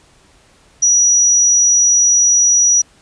sine tone, 5830 Hz, F#8, 26 cents flat, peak -8 dBFS, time 0.82-2.82 s, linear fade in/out 10 ms, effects pink hiss -50 dBFS RMS until 3.01 s + resampled to 22050 Hz

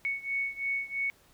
sine beating tone pair, 2217 / 2220 Hz, C#7 / C#7, 0 / +2 cents, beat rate 3 Hz, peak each -32 / -34 dBFS, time 0.05-1.1 s, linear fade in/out 0 ms, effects pink hiss -62 dBFS RMS until 1.33 s

